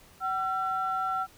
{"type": "tone pair together", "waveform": "sine", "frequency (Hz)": [758, 1352.2], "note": ["F#5", "E6"], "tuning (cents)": [42, 44], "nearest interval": "minor seventh", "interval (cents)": 1002, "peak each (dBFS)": [-30, -28], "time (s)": [0.2, 1.27], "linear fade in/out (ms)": 50, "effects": ["tanh soft clip ceiling -20 dBFS", "pink hiss -56 dBFS RMS until 1.37 s"]}